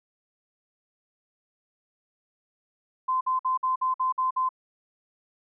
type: tone bursts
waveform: sine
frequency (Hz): 1032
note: C6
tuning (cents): -24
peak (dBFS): -22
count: 8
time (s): 3.08-4.491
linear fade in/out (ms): 10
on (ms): 130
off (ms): 53
effects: none